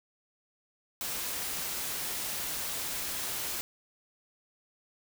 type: noise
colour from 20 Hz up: white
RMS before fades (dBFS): -35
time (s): 1.01-3.61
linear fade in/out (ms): 0
effects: none